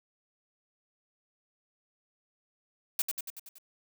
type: noise with echo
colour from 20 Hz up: blue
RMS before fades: -28 dBFS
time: 2.99-3.02 s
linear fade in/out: 2 ms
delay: 94 ms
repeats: 6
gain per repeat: -4 dB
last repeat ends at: 3.584 s
effects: none